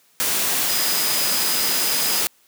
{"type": "tone in noise", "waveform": "sine", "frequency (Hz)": 4978, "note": "D#8", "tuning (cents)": 0, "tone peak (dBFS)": -26, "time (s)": [0.69, 2.21], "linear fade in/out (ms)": 0, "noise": "white", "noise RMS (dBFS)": -21, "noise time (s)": [0.2, 2.27], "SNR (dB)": -8, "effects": ["white hiss -58 dBFS RMS until 2.47 s", "high-pass 150 Hz 12 dB/octave"]}